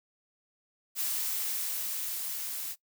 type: noise with level ramp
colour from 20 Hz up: blue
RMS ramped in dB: -31 to -37 dBFS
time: 0.95-2.76 s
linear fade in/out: 50 ms
effects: noise-tail reverb RT60 0.1 s tail -20 dB re dry